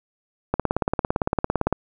click train, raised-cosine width 1 ms, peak -6 dBFS, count 22, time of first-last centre 0.54-1.726 s, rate 17.7 Hz, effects none

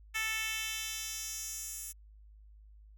10% pulse tone with high-pass filter sweep, 440 Hz, A4, in tune, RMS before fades -38 dBFS, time 0.14-1.93 s, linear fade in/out 20 ms, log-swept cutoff 2000 to 9000 Hz, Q 1.5, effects added 52 Hz sine -53 dBFS peak until 2.97 s

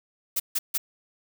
blue noise bursts, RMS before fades -25 dBFS, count 3, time 0.36-0.78 s, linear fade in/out 10 ms, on 40 ms, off 150 ms, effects none

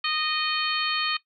harmonic tone, 618 Hz, D#5, 12 cents flat, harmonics 2 / 3 / 4 / 5 / 6 / 7, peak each -30 / -33 / -29 / -29 / -34 / -30 dBFS, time 0.04-1.17 s, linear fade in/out 5 ms, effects noise-tail reverb RT60 0.1 s tail -18 dB re dry

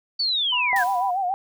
sine linear sweep, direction down, 4581 to 1520 Hz, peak -20 dBFS, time 0.19-0.84 s, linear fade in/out 10 ms
sine tone, 987.8 Hz, B5, in tune, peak -25 dBFS, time 0.52-1.11 s, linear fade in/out 10 ms
sine tone with vibrato, 750 Hz, F#5, 23 cents sharp, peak -21 dBFS, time 0.73-1.34 s, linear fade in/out 0 ms, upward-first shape sine, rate 7 Hz, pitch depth 100 cents each way
white noise with exponential decay, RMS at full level -34 dBFS, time 0.76-1.32 s, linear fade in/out 1 ms, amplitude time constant 120 ms
effects none

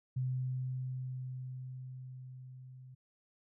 sine tone with level ramp, 128.5 Hz, C3, 31 cents flat, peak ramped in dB -31 to -50 dBFS, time 0.16-2.95 s, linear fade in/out 10 ms, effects none

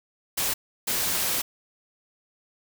white noise bursts at uneven times, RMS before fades -26 dBFS, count 2, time 0.37-0.54 / 0.87-1.42 s, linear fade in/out 10 ms, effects none

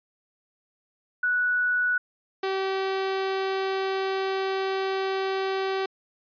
sine / sawtooth tone pair in turn, 1474 / 384.4 Hz, F#6 / G4, -7 / -34 cents, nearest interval octave + major seventh, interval 2327 cents, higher first, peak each -21 dBFS, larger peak neither, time 1.23-1.98 / 2.43-5.86 s, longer second, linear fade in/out 5 ms, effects resampled to 11025 Hz

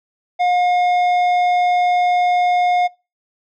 sine tone with tanh clipping, 716 Hz, F5, 43 cents sharp, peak -15 dBFS, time 0.39-2.88 s, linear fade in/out 20 ms, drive 10 dB, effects noise-tail reverb RT60 0.3 s tail -25 dB re dry

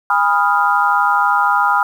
sine chord, F half-diminished seventh, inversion first, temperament equal with one note detuned, 815.9 / 987.8 / 1244.5 / 1396.9 Hz, Ab5 / Cb6 / Eb6 / F6, -31 / 0 / 0 / 0 cents, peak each -17 dBFS, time 0.1-1.83 s, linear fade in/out 2 ms, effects 7-bit

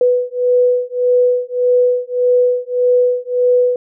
sine beating tone pair, 493.9 / 495.6 Hz, B4 / B4, 0 / +6 cents, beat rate 1.7 Hz, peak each -14 dBFS, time 0.01-3.76 s, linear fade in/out 2 ms, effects none

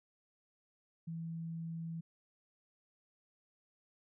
sine tone, 164.81 Hz, E3, in tune, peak -39 dBFS, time 1.07-2.01 s, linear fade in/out 10 ms, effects none

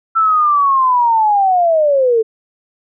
sine linear sweep, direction down, 1338 to 433.2 Hz, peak -9 dBFS, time 0.15-2.23 s, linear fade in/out 20 ms, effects none

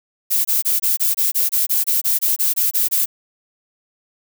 violet noise bursts, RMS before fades -17 dBFS, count 16, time 0.3-3.06 s, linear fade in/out 20 ms, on 150 ms, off 24 ms, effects none

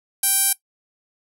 sawtooth tone with band-pass filter, 784 Hz, G5, in tune, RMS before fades -19 dBFS, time 0.23-0.53 s, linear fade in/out 5 ms, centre 11000 Hz, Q 3.8, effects noise-tail reverb RT60 0.1 s tail -18 dB re dry

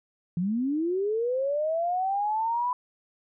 sine linear sweep, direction up, 164.81 to 1002 Hz, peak -24 dBFS, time 0.37-2.73 s, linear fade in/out 2 ms, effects none

